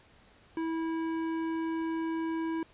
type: tone with hard clipping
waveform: sine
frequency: 325.9 Hz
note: E4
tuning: 20 cents flat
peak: -32 dBFS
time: 0.57-2.63 s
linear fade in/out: 2 ms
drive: 12 dB
effects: pink hiss -60 dBFS RMS until 2.73 s + resampled to 8000 Hz